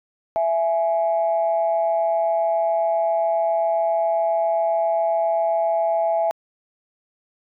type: tone pair together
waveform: sine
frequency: 664 / 836.6 Hz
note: E5 / G#5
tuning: +12 / +12 cents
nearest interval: major third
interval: 400 cents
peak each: -18 / -23 dBFS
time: 0.36-6.31 s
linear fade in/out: 0 ms
effects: tanh soft clip ceiling -10 dBFS